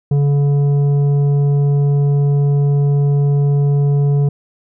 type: tone with tanh clipping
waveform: sine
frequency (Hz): 142.7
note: D3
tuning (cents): -49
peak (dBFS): -12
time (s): 0.11-4.29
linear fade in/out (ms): 5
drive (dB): 8
effects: none